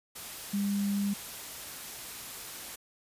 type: tone in noise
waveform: sine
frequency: 201.2 Hz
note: G3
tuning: 45 cents sharp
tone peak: -27 dBFS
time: 0.53-1.14 s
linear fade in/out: 10 ms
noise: white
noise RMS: -42 dBFS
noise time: 0.15-2.76 s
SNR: +12 dB
effects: resampled to 32000 Hz